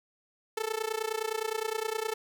sawtooth tone with amplitude modulation, 440 Hz, A4, in tune, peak -23 dBFS, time 0.57-2.14 s, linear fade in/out 5 ms, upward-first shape sine, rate 29.7 Hz, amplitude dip 90%, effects none

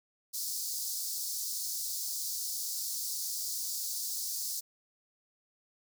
pink high-pass noise, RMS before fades -36 dBFS, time 0.33-4.61 s, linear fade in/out 20 ms, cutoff 4500 Hz, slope 48 dB/octave, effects none

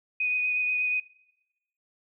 sine tone with vibrato, 2489 Hz, D#7, in tune, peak -24 dBFS, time 0.2-1 s, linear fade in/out 5 ms, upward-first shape triangle, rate 8.3 Hz, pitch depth 17 cents each way, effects noise-tail reverb RT60 0.9 s tail -21 dB re dry

